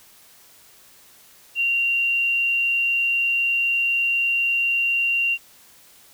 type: tone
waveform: sine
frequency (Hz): 2764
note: F7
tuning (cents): -19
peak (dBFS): -18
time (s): 1.55-5.38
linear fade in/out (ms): 50
effects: white hiss -51 dBFS RMS until 6.13 s